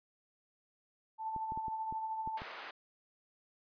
sine tone with tremolo, 882 Hz, A5, 4 cents sharp, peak -34 dBFS, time 1.18-2.42 s, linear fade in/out 50 ms, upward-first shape sine, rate 13 Hz, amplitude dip 40%
clicks, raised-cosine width 3 ms, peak -34 dBFS, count 7, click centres 1.363 / 1.521 / 1.575 / 1.682 / 1.925 / 2.275 / 2.419 s
white band-pass noise, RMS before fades -47 dBFS, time 2.37-2.71 s, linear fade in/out 5 ms, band 600 to 1900 Hz, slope 12 dB/octave
effects resampled to 11025 Hz

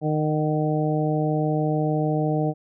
harmonic tone with a mistuned harmonic, 153.6 Hz, D#3, 22 cents flat, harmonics 1 / 2 / 3 / 4 / 5, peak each -23 / -26 / -28 / -29 / -30 dBFS, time 0.01-2.54 s, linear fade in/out 50 ms, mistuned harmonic 5, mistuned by -19 cents, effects none

